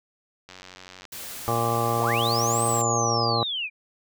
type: click train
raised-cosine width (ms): 0.2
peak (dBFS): -25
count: 53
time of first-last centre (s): 0.49-1.053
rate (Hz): 92.4
type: noise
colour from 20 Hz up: white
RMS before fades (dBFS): -37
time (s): 1.12-2.82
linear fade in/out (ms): 5
type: harmonic tone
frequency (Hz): 116.54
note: A#2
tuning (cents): 0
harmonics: 1 / 2 / 3 / 4 / 5 / 6 / 7 / 9 / 10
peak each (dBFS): -28 / -34 / -33 / -30 / -32 / -33 / -28 / -34 / -28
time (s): 1.48-3.43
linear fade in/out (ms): 0
type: linear two-way sweep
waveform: sine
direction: up then down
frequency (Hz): 185 to 8372 to 2324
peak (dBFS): -26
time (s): 1.98-3.7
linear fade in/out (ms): 50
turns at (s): 2.63
effects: none